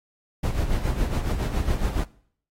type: noise with tremolo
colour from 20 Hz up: brown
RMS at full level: -22 dBFS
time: 0.43-2.04 s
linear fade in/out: 5 ms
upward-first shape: sine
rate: 7.2 Hz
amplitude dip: 60%
effects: noise-tail reverb RT60 0.6 s tail -21 dB re dry + AAC 48 kbps